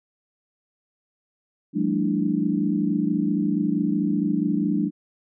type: tone cluster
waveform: sine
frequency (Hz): 172.4 / 198.4 / 222.9 / 293.6 / 327.7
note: F3 / G3 / A3 / D4 / E4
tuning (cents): -22 / +21 / +23 / 0 / -10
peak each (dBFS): -28 / -25 / -27 / -24 / -32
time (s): 1.73-4.91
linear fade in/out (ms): 50
effects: none